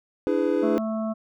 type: chord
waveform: triangle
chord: E dominant seventh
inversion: third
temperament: equal with one note detuned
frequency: 293.7 / 329.6 / 415.3 / 501.4 Hz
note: D4 / E4 / G#4 / B4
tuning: 0 / 0 / 0 / +26 cents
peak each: -24 dBFS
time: 0.27-0.78 s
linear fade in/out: 0 ms
type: harmonic tone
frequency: 220 Hz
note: A3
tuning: in tune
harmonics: 1 / 3 / 5 / 6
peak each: -26 / -30 / -39 / -41 dBFS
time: 0.62-1.14 s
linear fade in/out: 20 ms
effects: none